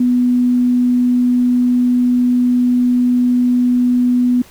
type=tone; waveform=sine; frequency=246.9 Hz; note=B3; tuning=in tune; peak=-10 dBFS; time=0-4.42 s; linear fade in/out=5 ms; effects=pink hiss -43 dBFS RMS until 4.5 s